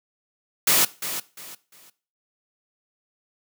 white noise with echo, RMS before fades -18 dBFS, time 0.67-0.85 s, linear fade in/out 5 ms, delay 350 ms, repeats 3, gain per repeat -11 dB, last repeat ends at 1.9 s, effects noise-tail reverb RT60 0.4 s tail -19 dB re dry + high-pass 150 Hz 12 dB/octave

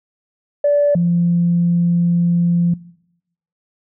sine tone pair in turn, 580 / 172.44 Hz, D5 / F3, -22 / -22 cents, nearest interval octave + major sixth, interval 2100 cents, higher first, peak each -10 / -12 dBFS, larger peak first, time 0.64-0.95 / 0.95-2.74 s, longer second, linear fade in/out 5 ms, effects noise-tail reverb RT60 0.8 s tail -21 dB re dry + tanh soft clip ceiling -6 dBFS

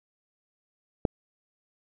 click, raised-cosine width 2 ms, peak -9 dBFS, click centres 1.052 s, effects none

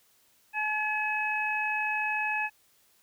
harmonic tone, 853 Hz, G#5, 46 cents sharp, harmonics 1 / 2 / 3, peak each -32 / -32 / -30 dBFS, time 0.53-2.5 s, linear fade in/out 50 ms, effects white hiss -65 dBFS RMS until 3.02 s

